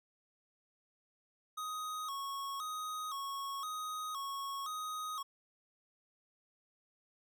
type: tone with vibrato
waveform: square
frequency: 1174.7 Hz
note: D6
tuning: in tune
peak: -39 dBFS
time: 1.57-5.23 s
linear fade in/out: 10 ms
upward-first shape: square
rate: 0.97 Hz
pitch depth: 110 cents each way
effects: none